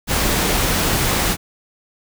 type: noise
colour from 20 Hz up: pink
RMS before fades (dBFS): -18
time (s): 0.07-1.37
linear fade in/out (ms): 50
effects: none